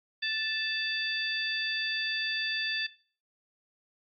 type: harmonic tone with a mistuned harmonic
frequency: 880 Hz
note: A5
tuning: in tune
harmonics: 2 / 3 / 4 / 5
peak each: -33 / -36 / -33 / -36 dBFS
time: 0.22-2.87 s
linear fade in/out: 10 ms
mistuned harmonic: 5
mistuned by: +87 cents
effects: noise-tail reverb RT60 0.4 s tail -17 dB re dry + AAC 64 kbps